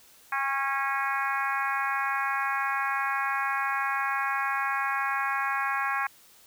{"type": "harmonic tone with a mistuned harmonic", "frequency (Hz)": 274.1, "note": "C#4", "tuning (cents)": -19, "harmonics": [3, 4, 5, 6, 7, 8, 9], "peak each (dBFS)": [-33, -30, -35, -31, -37, -37, -39], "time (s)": [0.32, 6.07], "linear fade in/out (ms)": 5, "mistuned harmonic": 3, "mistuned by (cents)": -23, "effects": ["white hiss -56 dBFS RMS until 6.46 s"]}